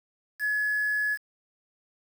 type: tone with quantisation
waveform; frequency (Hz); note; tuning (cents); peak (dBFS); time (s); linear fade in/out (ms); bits
sine; 1700; G#6; +40; -24; 0.39-1.18; 50; 7
effects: none